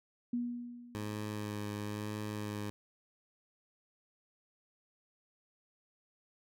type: tone with exponential decay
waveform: sine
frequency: 241.2 Hz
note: B3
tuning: 41 cents flat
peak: -30 dBFS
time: 0.33-1.44 s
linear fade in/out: 5 ms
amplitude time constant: 240 ms
type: tone with vibrato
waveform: 15% pulse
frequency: 104.9 Hz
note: G#2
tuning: 18 cents sharp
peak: -31 dBFS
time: 0.95-2.7 s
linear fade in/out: 0 ms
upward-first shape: sine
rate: 1 Hz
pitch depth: 20 cents each way
effects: none